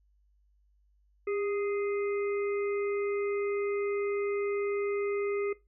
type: harmonic tone with a mistuned harmonic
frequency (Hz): 415.3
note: G#4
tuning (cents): 0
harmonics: 1 / 3 / 5 / 6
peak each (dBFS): -29 / -42 / -43 / -49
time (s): 1.27-5.53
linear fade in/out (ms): 5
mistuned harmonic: 1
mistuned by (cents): -47
effects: noise-tail reverb RT60 0.2 s tail -18 dB re dry + added 50 Hz sine -64 dBFS peak until 5.67 s